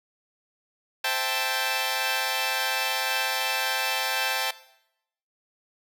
10% pulse chord, A minor seventh, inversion first, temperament equal, 523.3 / 659.3 / 784 / 880 Hz, C5 / E5 / G5 / A5, 0 / 0 / 0 / 0 cents, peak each -25 / -25 / -21 / -20 dBFS, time 1.04-4.51 s, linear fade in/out 5 ms, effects noise-tail reverb RT60 0.8 s tail -18 dB re dry

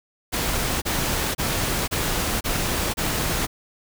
pink noise bursts, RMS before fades -24 dBFS, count 6, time 0.32-3.47 s, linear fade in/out 20 ms, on 500 ms, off 30 ms, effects none

